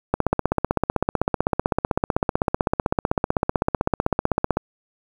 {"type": "click train", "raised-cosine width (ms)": 1, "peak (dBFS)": -4, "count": 71, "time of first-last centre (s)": [0.14, 4.57], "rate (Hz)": 15.8, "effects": ["7-bit"]}